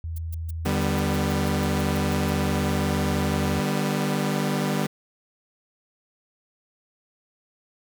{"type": "tone", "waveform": "sine", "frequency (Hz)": 81.8, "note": "E2", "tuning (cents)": -13, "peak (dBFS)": -28, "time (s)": [0.04, 3.6], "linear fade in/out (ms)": 0}
{"type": "noise bursts", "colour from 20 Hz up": "violet", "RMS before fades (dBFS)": -40, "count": 14, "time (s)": [0.16, 2.302], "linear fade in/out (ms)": 5, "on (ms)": 23, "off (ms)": 140}
{"type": "chord", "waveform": "sawtooth", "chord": "G major", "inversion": "second", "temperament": "equal with one note detuned", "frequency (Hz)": [149.92, 196, 246.9], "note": ["D3", "G3", "B3"], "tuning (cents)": [36, 0, 0], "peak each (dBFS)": [-23, -22, -25], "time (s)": [0.65, 4.87], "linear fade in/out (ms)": 10}
{"effects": []}